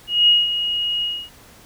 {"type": "tone with ADSR envelope", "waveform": "sine", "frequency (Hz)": 2882, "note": "F#7", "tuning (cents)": -46, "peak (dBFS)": -9, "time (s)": [0.07, 1.3], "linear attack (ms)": 210, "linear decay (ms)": 190, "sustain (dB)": -10, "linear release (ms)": 270, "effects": ["pink hiss -47 dBFS RMS until 1.65 s"]}